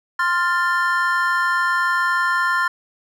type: chord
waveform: triangle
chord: F major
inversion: second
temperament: equal with one note detuned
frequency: 1046.5 / 1396.9 / 1773.3 Hz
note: C6 / F6 / A6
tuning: 0 / 0 / +13 cents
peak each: -19 / -19 / -20 dBFS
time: 0.19-2.68 s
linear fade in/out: 5 ms
effects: none